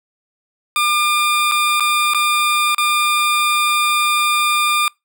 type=tone with dropouts; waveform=20% pulse; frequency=1202 Hz; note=D6; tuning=40 cents sharp; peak=-9 dBFS; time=0.76-4.88 s; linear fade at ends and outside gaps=1 ms; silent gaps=1.514-1.519 / 1.798-1.805 / 2.136-2.146 / 2.747-2.781 s; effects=noise-tail reverb RT60 0.2 s tail -26 dB re dry